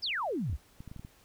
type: exponential sweep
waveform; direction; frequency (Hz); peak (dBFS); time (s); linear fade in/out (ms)
sine; down; 5440 to 58; -30; 0.02-0.57; 20
type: clicks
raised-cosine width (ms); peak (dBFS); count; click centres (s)
5; -32; 8; 0.498 / 0.529 / 0.805 / 0.877 / 0.915 / 0.963 / 0.995 / 1.049
effects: pink hiss -62 dBFS RMS until 1.24 s